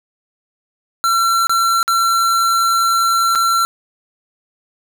square tone with dropouts, 1355 Hz, E6, 47 cents sharp, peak -13 dBFS, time 1.04-3.65 s, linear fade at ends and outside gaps 0 ms, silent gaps 1.47-1.495 / 1.829-1.879 / 3.351-3.356 s, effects none

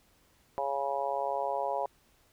harmonic tone, 138.9 Hz, C#3, 4 cents sharp, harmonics 3 / 4 / 5 / 6 / 7, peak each -40 / -34 / -35 / -35 / -36 dBFS, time 0.58-1.86 s, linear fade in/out 0 ms, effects pink hiss -66 dBFS RMS until 2.32 s

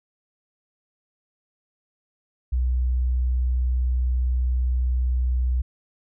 sine tone, 62.4 Hz, B1, 19 cents sharp, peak -19 dBFS, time 2.52-5.62 s, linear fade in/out 10 ms, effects none

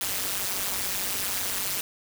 white noise with amplitude modulation, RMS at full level -25 dBFS, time 0.01-1.81 s, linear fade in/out 2 ms, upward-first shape sine, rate 193 Hz, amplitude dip 100%, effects none

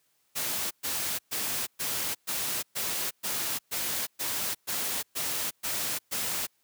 white noise bursts, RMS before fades -31 dBFS, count 13, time 0.35-6.47 s, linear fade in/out 20 ms, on 360 ms, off 120 ms, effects white hiss -71 dBFS RMS until 6.63 s + high-pass 80 Hz 12 dB/octave

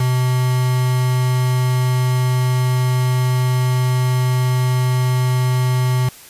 triangle tone with quantisation, 126.7 Hz, B2, 45 cents sharp, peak -12 dBFS, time 0-6.09 s, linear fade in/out 5 ms, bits 4, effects white hiss -41 dBFS RMS until 6.29 s + resampled to 32000 Hz

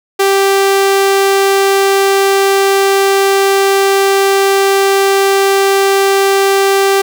sawtooth tone, 392 Hz, G4, in tune, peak -4 dBFS, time 0.19-7.02 s, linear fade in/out 10 ms, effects none

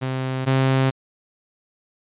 sawtooth tone pair in turn, 130.81 / 132.71 Hz, C3 / C3, 0 / +25 cents, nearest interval unison, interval 25 cents, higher second, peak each -19 / -12 dBFS, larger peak second, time 0.01-0.46 / 0.46-0.91 s, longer neither, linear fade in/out 20 ms, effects resampled to 8000 Hz

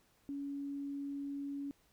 sine tone, 281.3 Hz, C#4, 26 cents sharp, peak -38 dBFS, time 0.29-1.71 s, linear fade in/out 0 ms, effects pink hiss -71 dBFS RMS until 1.92 s

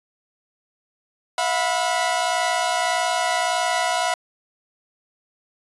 sawtooth chord, E suspended second, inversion none, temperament equal with one note detuned, 659.3 / 721 / 987.8 Hz, E5 / F#5 / B5, 0 / -45 / 0 cents, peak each -22 / -19 / -21 dBFS, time 1.38-4.14 s, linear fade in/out 2 ms, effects resampled to 24000 Hz

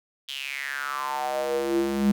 square tone with high-pass filter sweep, 68.8 Hz, C#2, 12 cents flat, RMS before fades -27 dBFS, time 0.28-2.12 s, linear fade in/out 10 ms, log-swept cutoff 3300 to 200 Hz, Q 6.5, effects none

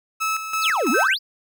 30% pulse tone with tremolo, 1300 Hz, E6, 24 cents flat, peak -18 dBFS, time 0.2-1.09 s, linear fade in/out 20 ms, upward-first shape square, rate 3 Hz, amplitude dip 60%
triangle exponential two-way sweep, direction down then up, 5300 to 220 to 5300 Hz, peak -17 dBFS, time 0.61-1.19 s, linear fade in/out 50 ms, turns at 0.9 s
sine tone, 1549 Hz, G6, 21 cents flat, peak -19 dBFS, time 0.94-1.14 s, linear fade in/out 5 ms
effects none

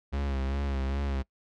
45% pulse tone with vibrato, 68.5 Hz, C#2, 20 cents flat, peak -28 dBFS, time 0.12-1.23 s, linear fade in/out 20 ms, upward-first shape sine, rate 2.5 Hz, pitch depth 49 cents each way, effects noise-tail reverb RT60 0.1 s tail -23 dB re dry + low-pass 4000 Hz 12 dB/octave

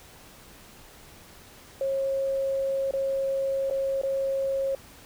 sine tone with dropouts, 542 Hz, C#5, 39 cents flat, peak -24 dBFS, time 1.81-4.75 s, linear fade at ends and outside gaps 2 ms, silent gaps 2.91-2.936 / 3.7-3.709 / 4.015-4.034 s, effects pink hiss -50 dBFS RMS until 5.05 s

